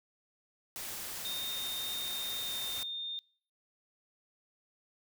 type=noise; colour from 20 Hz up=white; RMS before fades=-41 dBFS; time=0.76-2.83 s; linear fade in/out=0 ms
type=tone with pitch glide; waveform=sine; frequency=3669 to 3639 Hz; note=A#7 to A#7; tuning=-28 to -42 cents; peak=-36 dBFS; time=1.25-3.19 s; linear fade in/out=0 ms; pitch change=-14 cents; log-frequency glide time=2.4-2.64 s
effects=noise-tail reverb RT60 0.5 s tail -25 dB re dry